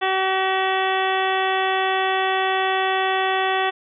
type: harmonic tone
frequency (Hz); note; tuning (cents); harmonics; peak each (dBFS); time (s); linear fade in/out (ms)
380.1; F#4; +47; 1 / 2 / 3 / 4 / 5 / 6 / 7 / 8 / 9; -25 / -22 / -27 / -30 / -26 / -36 / -31 / -35 / -31; 0.01-3.71; 20
effects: none